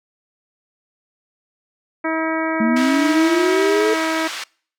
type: harmonic tone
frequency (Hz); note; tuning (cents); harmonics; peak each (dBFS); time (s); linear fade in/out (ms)
321.2; E4; -45; 1 / 2 / 3 / 4 / 5 / 6 / 7; -22 / -25 / -27 / -28 / -29 / -30 / -30; 2.04-4.28; 10
type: linear sweep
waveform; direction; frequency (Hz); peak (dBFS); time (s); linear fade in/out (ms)
sine; up; 220 to 440; -15; 2.6-3.94; 5
type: band-pass noise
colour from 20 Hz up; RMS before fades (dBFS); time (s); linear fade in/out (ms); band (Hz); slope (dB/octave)
pink; -29; 2.76-4.44; 5; 1400 to 5600; 12
effects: noise-tail reverb RT60 0.5 s tail -26 dB re dry